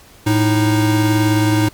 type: tone pair together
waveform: square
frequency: 109.85 / 310.7 Hz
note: A2 / D#4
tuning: -2 / -2 cents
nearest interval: octave + tritone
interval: 1800 cents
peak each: -16 dBFS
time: 0.26-1.69 s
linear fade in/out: 10 ms
effects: pink hiss -45 dBFS RMS until 1.73 s + Opus 48 kbps